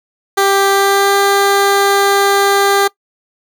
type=tone with pitch glide; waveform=15% pulse; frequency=393.9 to 398.2 Hz; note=G4 to G4; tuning=+8 to +27 cents; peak=-3 dBFS; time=0.37-2.88 s; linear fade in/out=10 ms; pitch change=+19 cents; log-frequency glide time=0.7-1.16 s; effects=noise-tail reverb RT60 0.1 s tail -21 dB re dry